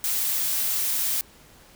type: noise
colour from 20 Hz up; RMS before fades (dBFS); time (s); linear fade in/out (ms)
blue; -25; 0.04-1.21; 0
effects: pink hiss -52 dBFS RMS until 1.75 s